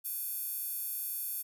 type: tone with high-pass filter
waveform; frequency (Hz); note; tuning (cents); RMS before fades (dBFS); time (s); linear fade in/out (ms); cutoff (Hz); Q
square; 501; B4; +25; -37; 0.04-1.43; 20; 12000; 2.5
effects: none